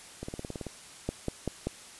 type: two click trains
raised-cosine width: 2 ms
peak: -16 / -23 dBFS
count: 4 / 9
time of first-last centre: 1.09-1.67 / 0.23-0.667 s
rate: 5.17 / 18.3 Hz
effects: white hiss -49 dBFS RMS until 1.99 s + resampled to 24000 Hz